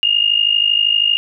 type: tone with amplitude modulation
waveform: sine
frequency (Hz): 2835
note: F7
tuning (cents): +25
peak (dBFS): -8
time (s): 0.03-1.17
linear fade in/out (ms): 0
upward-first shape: sine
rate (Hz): 52.7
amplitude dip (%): 80
effects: none